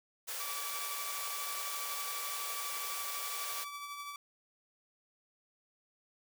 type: high-pass noise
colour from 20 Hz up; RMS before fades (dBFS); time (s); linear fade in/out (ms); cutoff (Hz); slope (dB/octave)
white; -40; 0.27-3.65; 20; 420; 48
type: tone with tremolo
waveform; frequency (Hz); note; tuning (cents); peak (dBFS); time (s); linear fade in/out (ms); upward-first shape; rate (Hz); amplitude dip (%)
sawtooth; 1154; D6; -31; -36; 0.4-4.16; 2; triangle; 12; 45
effects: none